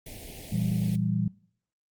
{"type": "band-stop noise", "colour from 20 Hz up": "pink", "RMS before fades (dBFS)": -42, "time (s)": [0.06, 0.96], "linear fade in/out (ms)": 5, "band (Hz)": [770, 2000], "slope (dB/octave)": 48}
{"type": "chord", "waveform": "sine", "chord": "E diminished", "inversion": "second", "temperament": "equal with one note detuned", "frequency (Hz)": [116.54, 166.54, 196], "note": ["Bb2", "E3", "G3"], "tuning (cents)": [0, 18, 0], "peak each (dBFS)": -29, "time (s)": [0.52, 1.28], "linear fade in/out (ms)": 5}
{"effects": ["noise-tail reverb RT60 0.5 s tail -20 dB re dry", "Opus 32 kbps"]}